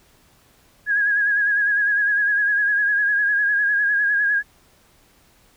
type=tone with vibrato; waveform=sine; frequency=1653 Hz; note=G#6; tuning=9 cents flat; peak=-16 dBFS; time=0.86-4.43 s; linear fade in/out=50 ms; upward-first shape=sine; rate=9.9 Hz; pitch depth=48 cents each way; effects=pink hiss -56 dBFS RMS until 5.56 s